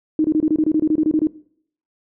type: tone bursts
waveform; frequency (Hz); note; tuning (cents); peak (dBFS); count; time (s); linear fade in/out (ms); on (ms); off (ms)
sine; 311.1; D#4; 0; -13; 14; 0.19-1.271; 2; 54; 25
effects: noise-tail reverb RT60 0.6 s tail -18 dB re dry